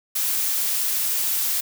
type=noise; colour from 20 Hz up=blue; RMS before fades=-23 dBFS; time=0.15-1.61 s; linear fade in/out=10 ms; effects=none